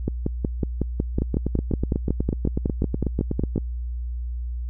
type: two click trains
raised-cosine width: 3 ms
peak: -9 / -10 dBFS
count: 20 / 20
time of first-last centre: 0.08-3.579 / 1.22-3.56 s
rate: 5.43 / 8.12 Hz
effects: added 60 Hz sine -26 dBFS peak until 4.69 s